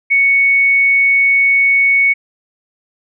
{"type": "tone", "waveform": "sine", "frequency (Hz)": 2220, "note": "C#7", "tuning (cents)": 2, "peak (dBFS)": -8, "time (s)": [0.1, 2.14], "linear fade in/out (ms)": 20, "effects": []}